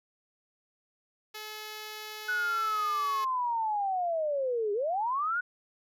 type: tone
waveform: 5% pulse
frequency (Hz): 428.4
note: A4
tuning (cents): -46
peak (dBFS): -28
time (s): 1.34-3.25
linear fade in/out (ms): 10
type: linear two-way sweep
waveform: sine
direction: down then up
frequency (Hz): 1490 to 398.1 to 1490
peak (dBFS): -27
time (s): 2.28-5.41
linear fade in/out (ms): 10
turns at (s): 4.73
effects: none